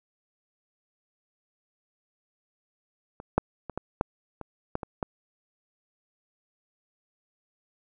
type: clicks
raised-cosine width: 1 ms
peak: -26 / -6 / -21 / -17 / -9 / -23 / -14 / -20 / -14 dBFS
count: 9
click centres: 3.201 / 3.38 / 3.697 / 3.776 / 4.011 / 4.413 / 4.754 / 4.832 / 5.028 s
effects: none